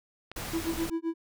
clicks, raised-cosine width 0.3 ms, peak -24 / -27 dBFS, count 2, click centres 0.316 / 0.451 s
pink noise, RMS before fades -37 dBFS, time 0.36-0.9 s, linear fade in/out 5 ms
triangle tone with tremolo, 329.6 Hz, E4, in tune, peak -24 dBFS, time 0.53-1.14 s, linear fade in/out 5 ms, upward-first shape sine, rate 7.7 Hz, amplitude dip 100%
effects none

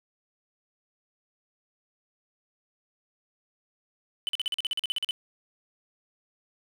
triangle tone bursts, 3010 Hz, F#7, 29 cents sharp, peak -24 dBFS, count 14, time 4.27-5.109 s, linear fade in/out 0 ms, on 20 ms, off 43 ms, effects 11-bit

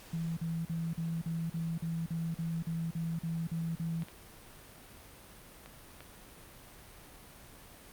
sine tone bursts, 165 Hz, E3, 2 cents sharp, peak -32 dBFS, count 14, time 0.13-4.036 s, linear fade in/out 5 ms, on 240 ms, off 42 ms
clicks, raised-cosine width 0.3 ms, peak -32 dBFS, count 4, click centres 4.022 / 4.085 / 5.66 / 6.006 s
effects pink hiss -53 dBFS RMS until 7.92 s + Opus 48 kbps

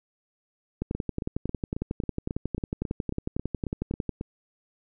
two click trains, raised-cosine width 3 ms, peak -18 / -15 dBFS, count 13 / 37, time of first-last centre 0.95-4.211 / 0.82-4.093 s, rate 3.68 / 11 Hz, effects none

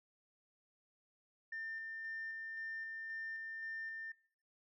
sine tone with tremolo, 1800 Hz, A6, 39 cents sharp, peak -40 dBFS, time 1.52-4.12 s, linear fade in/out 5 ms, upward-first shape square, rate 1.9 Hz, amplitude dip 25%, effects noise-tail reverb RT60 0.7 s tail -24 dB re dry + tanh soft clip ceiling -37 dBFS

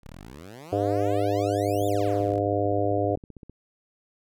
10% pulse exponential two-way sweep, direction up then down, 30.87 to 3715 to 30.87 Hz, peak -33 dBFS, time 0.03-2.4 s, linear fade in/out 10 ms, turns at 1.87 s
harmonic tone, 101.2 Hz, G#2, 44 cents flat, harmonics 1 / 3 / 4 / 5 / 6 / 7, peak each -29 / -29 / -29 / -29 / -29 / -29 dBFS, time 0.72-3.16 s, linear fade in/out 10 ms
click train, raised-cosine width 3 ms, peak -30 dBFS, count 29, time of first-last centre 1.69-3.496 s, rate 15.5 Hz
effects none

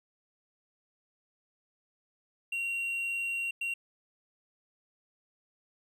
triangle tone bursts at uneven times, 2751 Hz, F7, 27 cents flat, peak -29 dBFS, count 2, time 2.52-3.51 / 3.61-3.74 s, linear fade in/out 5 ms, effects none

